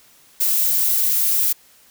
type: noise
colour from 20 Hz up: violet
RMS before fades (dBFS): -18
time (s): 0.4-1.53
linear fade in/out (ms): 10
effects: white hiss -52 dBFS RMS until 1.9 s